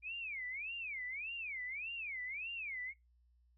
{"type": "tone with vibrato", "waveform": "sine", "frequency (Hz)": 2349, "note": "D7", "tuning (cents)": 0, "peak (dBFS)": -40, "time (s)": [0.02, 2.94], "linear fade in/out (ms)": 50, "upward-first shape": "sine", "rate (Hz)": 1.7, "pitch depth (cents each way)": 300, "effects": ["noise-tail reverb RT60 0.2 s tail -24 dB re dry", "added 60 Hz sine -67 dBFS peak until 3.57 s"]}